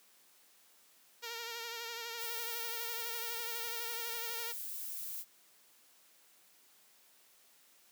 5% pulse tone with vibrato, 464.7 Hz, A#4, 5 cents flat, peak -29 dBFS, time 1.22-4.53 s, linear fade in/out 20 ms, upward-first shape triangle, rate 12 Hz, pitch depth 51 cents each way
violet noise, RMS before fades -42 dBFS, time 2.17-5.25 s, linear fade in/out 50 ms
effects white hiss -65 dBFS RMS until 7.91 s + high-pass 200 Hz 12 dB/octave

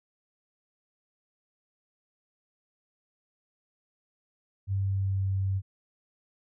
sine tone with pitch glide, 97.7 to 96.41 Hz, G2 to G2, -5 to -28 cents, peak -25 dBFS, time 4.67-5.62 s, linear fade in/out 50 ms, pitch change -23 cents, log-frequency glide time 4.77-5.27 s, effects none

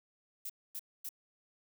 violet noise bursts, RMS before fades -41 dBFS, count 3, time 0.45-1.091 s, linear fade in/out 5 ms, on 47 ms, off 250 ms, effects none

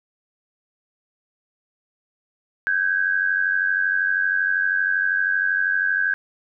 sine tone pair together, 1542 / 1634.7 Hz, G6 / G#6, -29 / -28 cents, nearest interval minor second, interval 101 cents, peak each -21 dBFS, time 2.67-6.14 s, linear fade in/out 0 ms, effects none

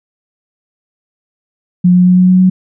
sine tone with pitch steps, 179 / 180.25 / 181.5 / 182.76 / 184.03 / 185.31 Hz, F3 / F#3 / F#3 / F#3 / F#3 / F#3, +43 / -45 / -33 / -21 / -9 / +3 cents, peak -4 dBFS, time 1.84-2.5 s, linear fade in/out 10 ms, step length 110 ms, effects none

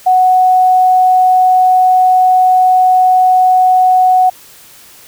sine tone, 740 Hz, F#5, in tune, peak -5 dBFS, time 0.06-4.3 s, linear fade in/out 10 ms, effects white hiss -39 dBFS RMS until 5.07 s

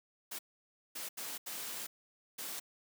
white noise bursts at uneven times, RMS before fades -42 dBFS, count 5, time 0.31-0.39 / 0.95-1.09 / 1.17-1.38 / 1.46-1.87 / 2.38-2.6 s, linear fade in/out 10 ms, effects high-pass 200 Hz 12 dB/octave

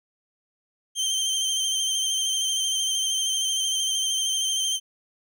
25% pulse tone with vibrato, 3137 Hz, G7, 1 cent sharp, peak -19 dBFS, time 0.95-4.8 s, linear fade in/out 50 ms, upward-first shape sine, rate 13 Hz, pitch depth 29 cents each way, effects none

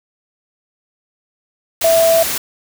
sine tone in noise, 660 Hz, E5, 2 cents sharp, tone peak -9 dBFS, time 1.84-2.23 s, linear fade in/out 5 ms, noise white, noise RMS -20 dBFS, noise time 1.81-2.38 s, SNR +8 dB, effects none

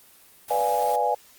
white noise, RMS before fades -38 dBFS, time 0.48-0.96 s, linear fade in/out 5 ms
sine chord, B diminished seventh, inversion none, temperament equal, 493.9 / 587.3 / 698.5 / 830.6 Hz, B4 / D5 / F5 / Ab5, 0 / 0 / 0 / 0 cents, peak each -27 / -28 / -27 / -23 dBFS, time 0.5-1.15 s, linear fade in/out 10 ms
effects white hiss -53 dBFS RMS until 1.38 s + Opus 24 kbps

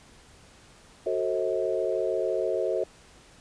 sine chord, F# diminished seventh, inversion none, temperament just, 370 / 444 / 532.8 / 639.4 Hz, F#4 / A4 / C5 / Eb5, 0 / +16 / +31 / +47 cents, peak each -30 dBFS, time 1.06-2.84 s, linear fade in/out 5 ms, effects pink hiss -54 dBFS RMS until 3.4 s + resampled to 22050 Hz

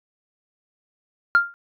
sine tone with exponential decay, 1396.9 Hz, F6, in tune, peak -7 dBFS, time 1.35-1.54 s, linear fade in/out 0 ms, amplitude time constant 41 ms, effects tanh soft clip ceiling -8 dBFS

